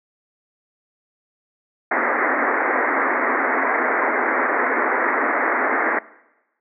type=band-pass noise; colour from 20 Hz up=white; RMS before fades=-20 dBFS; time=1.91-5.99 s; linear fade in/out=5 ms; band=240 to 2100 Hz; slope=96 dB/octave; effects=noise-tail reverb RT60 1.0 s tail -21 dB re dry